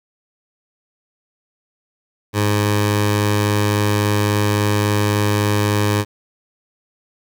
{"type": "tone with notch filter", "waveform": "15% pulse", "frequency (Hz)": 103.6, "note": "G#2", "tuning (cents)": -4, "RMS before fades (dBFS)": -17, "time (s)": [2.33, 6.05], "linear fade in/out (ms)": 50, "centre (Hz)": 240, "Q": 1.7, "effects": ["8-bit"]}